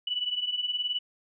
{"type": "beating tone pair", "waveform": "sine", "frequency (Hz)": [2945, 2964], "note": ["F#7", "F#7"], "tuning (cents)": [-9, 2], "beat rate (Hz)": 19, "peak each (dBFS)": [-33, -29], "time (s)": [0.07, 0.99], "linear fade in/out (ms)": 5, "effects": []}